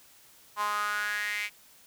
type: tone with high-pass filter sweep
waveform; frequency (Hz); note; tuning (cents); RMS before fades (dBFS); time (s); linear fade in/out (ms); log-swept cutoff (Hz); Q
sawtooth; 207.7; G#3; 0; -31; 0.56-1.5; 50; 1000 to 2300; 6.2
effects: white hiss -57 dBFS RMS until 1.86 s